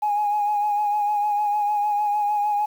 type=tone with vibrato; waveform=sine; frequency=830.6 Hz; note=G#5; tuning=in tune; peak=-18 dBFS; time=0.02-2.66 s; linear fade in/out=10 ms; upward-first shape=sine; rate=6.6 Hz; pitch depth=29 cents each way; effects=tanh soft clip ceiling -15 dBFS + 8-bit